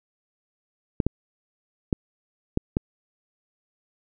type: clicks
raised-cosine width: 3 ms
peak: -8 dBFS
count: 5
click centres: 1.002 / 1.066 / 1.928 / 2.574 / 2.769 s
effects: none